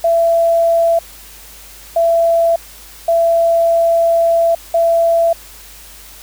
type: tone bursts at uneven times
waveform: sine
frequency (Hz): 670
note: E5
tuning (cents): +28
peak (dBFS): -9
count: 4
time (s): 0.04-0.99 / 1.96-2.56 / 3.08-4.55 / 4.74-5.33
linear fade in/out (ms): 5
effects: added 50 Hz sine -42 dBFS peak until 6.22 s + white hiss -38 dBFS RMS until 6.22 s